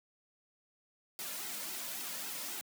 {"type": "noise with flanger", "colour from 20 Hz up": "white", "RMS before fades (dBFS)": -41, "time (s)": [1.19, 2.61], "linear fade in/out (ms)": 0, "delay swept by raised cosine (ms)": [1.7, 2.65], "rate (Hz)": 3.7, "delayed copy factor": -0.65, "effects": ["high-pass 200 Hz 12 dB/octave"]}